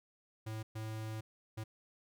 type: tone bursts at uneven times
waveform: square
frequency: 109.7 Hz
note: A2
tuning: 5 cents flat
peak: -40 dBFS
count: 3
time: 0.46-0.63 / 0.75-1.21 / 1.57-1.64 s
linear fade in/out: 10 ms
effects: none